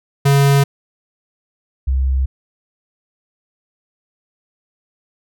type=tone pair in turn; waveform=square / sine; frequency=139.8 / 65.98 Hz; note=C#3 / C2; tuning=+15 / +15 cents; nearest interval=octave + minor second; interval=1300 cents; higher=first; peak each=-10 / -13 dBFS; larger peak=first; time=0.25-0.64 / 1.87-2.26 s; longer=neither; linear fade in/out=10 ms; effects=none